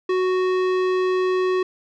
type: tone with tanh clipping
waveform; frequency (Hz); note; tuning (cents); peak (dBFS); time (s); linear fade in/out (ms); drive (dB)
sine; 370; F#4; 0; -20; 0.09-1.63; 5; 17
effects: none